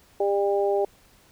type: harmonic tone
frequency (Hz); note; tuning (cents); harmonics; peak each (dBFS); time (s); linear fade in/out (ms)
200; G3; +35; 2 / 3 / 4; -22 / -26 / -28; 0.2-0.85; 5
effects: pink hiss -57 dBFS RMS until 1.31 s